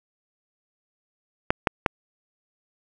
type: clicks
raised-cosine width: 0.5 ms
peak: -3 dBFS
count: 3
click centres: 1.505 / 1.672 / 1.862 s
effects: none